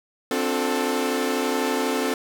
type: chord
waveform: sawtooth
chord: D minor seventh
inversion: third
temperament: equal with one note detuned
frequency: 261.6 / 293.7 / 358 / 440 Hz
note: C4 / D4 / F4 / A4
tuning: 0 / 0 / +43 / 0 cents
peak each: -22 / -26 / -26 / -22 dBFS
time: 0.31-2.14 s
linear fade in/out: 2 ms
effects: none